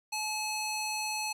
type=tone with band-pass filter; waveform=square; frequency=858 Hz; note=A5; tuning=44 cents flat; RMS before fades=-34 dBFS; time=0.12-1.33 s; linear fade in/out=10 ms; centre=5800 Hz; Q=0.58; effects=none